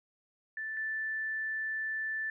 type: tone pair in turn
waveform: sine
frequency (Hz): 1760 / 1760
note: A6 / A6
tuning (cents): 0 / 0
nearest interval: unison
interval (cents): 0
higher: neither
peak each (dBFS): -35 / -32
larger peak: second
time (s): 0.57-0.77 / 0.77-2.3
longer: second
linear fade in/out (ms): 2
effects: none